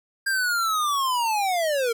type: linear sweep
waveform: square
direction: down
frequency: 1608 to 448.1 Hz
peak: -22 dBFS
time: 0.26-1.93 s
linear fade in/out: 10 ms
effects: none